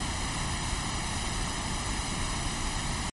pink noise with comb filter, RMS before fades -31 dBFS, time 0-3.1 s, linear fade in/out 5 ms, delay 1 ms, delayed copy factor +0.65, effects MP3 48 kbps

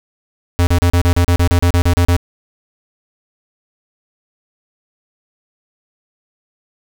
square tone bursts, 87.4 Hz, F2, 2 cents sharp, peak -10 dBFS, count 14, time 0.59-2.165 s, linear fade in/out 0 ms, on 80 ms, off 35 ms, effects none

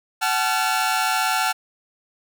sawtooth tone cluster, 751 / 866 / 1370 Hz, F#5 / A5 / F6, +26 / -28 / -34 cents, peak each -20 dBFS, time 0.21-1.53 s, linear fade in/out 20 ms, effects none

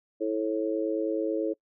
harmonic tone, 109 Hz, A2, 16 cents flat, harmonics 3 / 4 / 5, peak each -29 / -30 / -31 dBFS, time 0.2-1.54 s, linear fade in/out 20 ms, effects noise-tail reverb RT60 0.1 s tail -25 dB re dry

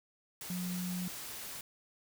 sine tone in noise, 180 Hz, F#3, 47 cents flat, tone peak -35 dBFS, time 0.5-1.08 s, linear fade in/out 2 ms, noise white, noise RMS -44 dBFS, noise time 0.41-1.61 s, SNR +6 dB, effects none

